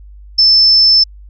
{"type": "tone", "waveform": "sine", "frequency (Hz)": 5280, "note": "E8", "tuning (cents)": 2, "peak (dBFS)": -5, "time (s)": [0.38, 1.04], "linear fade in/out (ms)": 10, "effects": ["added 50 Hz sine -33 dBFS peak until 1.29 s"]}